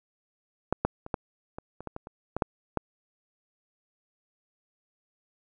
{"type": "clicks", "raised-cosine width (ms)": 1, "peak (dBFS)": [-10, -9, -25, -13, -23, -26, -21, -22, -27, -15, -9, -12], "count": 12, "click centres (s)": [0.726, 0.85, 1.064, 1.142, 1.585, 1.806, 1.873, 1.964, 2.071, 2.366, 2.422, 2.773], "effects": []}